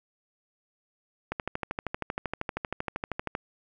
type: click train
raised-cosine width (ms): 0.5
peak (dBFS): -15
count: 27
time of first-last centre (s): 1.32-3.351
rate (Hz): 12.8
effects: none